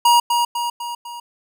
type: tone with echo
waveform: square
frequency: 951 Hz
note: A#5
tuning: 34 cents sharp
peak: -11 dBFS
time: 0.05-0.2 s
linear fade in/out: 5 ms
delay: 250 ms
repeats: 4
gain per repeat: -5 dB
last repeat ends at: 1.2 s
effects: none